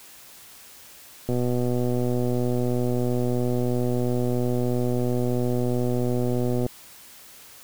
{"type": "click train", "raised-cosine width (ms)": 2, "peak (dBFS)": -13, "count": 662, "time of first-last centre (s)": [1.29, 6.664], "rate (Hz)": 123, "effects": ["white hiss -47 dBFS RMS until 7.63 s"]}